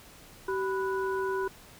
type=tone cluster; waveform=sine; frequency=383.5 / 992 / 1472 Hz; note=G4 / B5 / F#6; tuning=-38 / +7 / -9 cents; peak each=-29 / -34 / -37 dBFS; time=0.48-1.48 s; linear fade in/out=5 ms; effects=pink hiss -52 dBFS RMS until 1.79 s